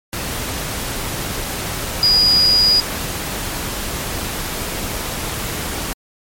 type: tone in noise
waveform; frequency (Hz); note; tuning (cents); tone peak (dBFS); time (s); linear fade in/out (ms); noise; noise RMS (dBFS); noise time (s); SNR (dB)
sine; 4899; D#8; -28; -10; 2.03-2.8; 0; pink; -24; 0.13-5.93; +11
effects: MP3 64 kbps